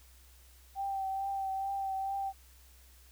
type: tone with vibrato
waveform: sine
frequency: 779 Hz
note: G5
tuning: 11 cents flat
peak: -32 dBFS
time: 0.75-2.33 s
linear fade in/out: 50 ms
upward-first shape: triangle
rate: 2.3 Hz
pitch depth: 27 cents each way
effects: added 63 Hz sine -57 dBFS peak until 3.11 s + white hiss -62 dBFS RMS until 3.11 s